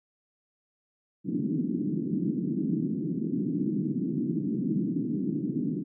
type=band-pass noise; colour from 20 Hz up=white; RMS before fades=-29 dBFS; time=1.24-5.84 s; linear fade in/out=50 ms; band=150 to 320 Hz; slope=48 dB/octave; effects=none